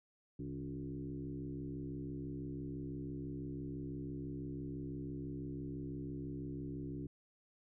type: tone with frequency modulation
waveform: sine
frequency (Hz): 217.5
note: A3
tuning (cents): -20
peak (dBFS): -40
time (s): 0.39-7.07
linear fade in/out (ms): 5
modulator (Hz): 66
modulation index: 2
effects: none